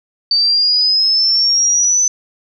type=exponential sweep; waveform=sine; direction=up; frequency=4585 to 6080 Hz; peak=-10 dBFS; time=0.31-2.08 s; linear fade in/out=2 ms; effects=none